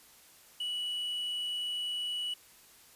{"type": "tone with quantisation", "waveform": "triangle", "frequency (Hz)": 2943, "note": "F#7", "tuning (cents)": -10, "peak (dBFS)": -31, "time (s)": [0.6, 2.34], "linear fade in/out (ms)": 5, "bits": 10, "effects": ["white hiss -58 dBFS RMS until 2.95 s", "resampled to 32000 Hz"]}